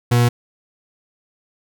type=tone; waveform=40% pulse; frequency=120.4 Hz; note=B2; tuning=44 cents flat; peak=-11 dBFS; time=0.11-0.29 s; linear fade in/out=10 ms; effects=none